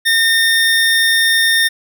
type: tone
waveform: 25% pulse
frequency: 1823 Hz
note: A#6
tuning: 39 cents flat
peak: -7 dBFS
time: 0.05-1.69 s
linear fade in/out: 20 ms
effects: none